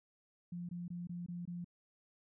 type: tone bursts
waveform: sine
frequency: 174.61 Hz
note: F3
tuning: in tune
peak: -40 dBFS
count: 6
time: 0.52-1.645 s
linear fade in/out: 5 ms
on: 170 ms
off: 21 ms
effects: none